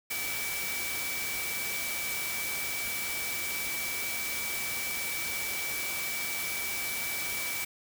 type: tone in noise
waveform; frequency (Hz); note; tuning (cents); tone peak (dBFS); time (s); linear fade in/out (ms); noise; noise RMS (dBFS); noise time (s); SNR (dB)
sine; 2300; D7; -37; -35; 0.1-7.65; 10; white; -35; 0.1-7.65; -3
effects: none